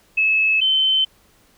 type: tone pair in turn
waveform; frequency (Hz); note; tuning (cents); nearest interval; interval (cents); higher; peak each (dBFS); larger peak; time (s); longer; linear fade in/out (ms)
sine; 2595 / 3076; E7 / G7; -28 / -33; minor third; 295; second; -14; neither; 0.17-0.61 / 0.61-1.05; neither; 10
effects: pink hiss -56 dBFS RMS until 1.57 s